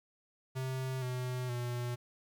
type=tone with pitch steps; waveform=square; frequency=130.81 / 126.14 / 121.63 Hz; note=C3 / B2 / B2; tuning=0 / +37 / -26 cents; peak=-35 dBFS; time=0.55-1.96 s; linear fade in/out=20 ms; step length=470 ms; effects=11-bit